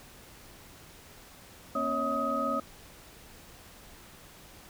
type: tone cluster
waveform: sine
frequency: 236.8 / 273.3 / 556 / 641 / 1259 Hz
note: A#3 / C#4 / C#5 / E5 / D#6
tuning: +27 / -24 / +5 / -49 / +20 cents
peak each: -36 / -36 / -34 / -37 / -30 dBFS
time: 1.75-2.6 s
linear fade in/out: 5 ms
effects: pink hiss -52 dBFS RMS until 4.69 s